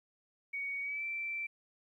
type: tone with pitch glide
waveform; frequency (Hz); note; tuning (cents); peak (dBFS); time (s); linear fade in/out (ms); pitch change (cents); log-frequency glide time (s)
sine; 2241 to 2338; C#7 to D7; +18 to -8; -35; 0.53-1.47; 10; +74; 0.82-1.04
effects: 12-bit